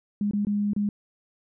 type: tone with dropouts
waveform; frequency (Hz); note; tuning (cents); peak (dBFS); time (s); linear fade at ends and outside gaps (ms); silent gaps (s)
sine; 205.5; G#3; -18; -22; 0.21-0.89; 2; 0.311-0.334 / 0.45-0.469 / 0.734-0.763
effects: none